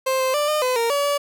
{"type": "tone with pitch steps", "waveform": "30% pulse", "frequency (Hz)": [525, 521, 590, 607, 507, 463.7, 570, 574], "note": ["C5", "C5", "D5", "D#5", "B4", "A#4", "C#5", "D5"], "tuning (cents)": [6, -7, 8, -43, 45, -9, 48, -40], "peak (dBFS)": -16, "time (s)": [0.06, 1.18], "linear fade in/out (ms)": 10, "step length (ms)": 140, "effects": []}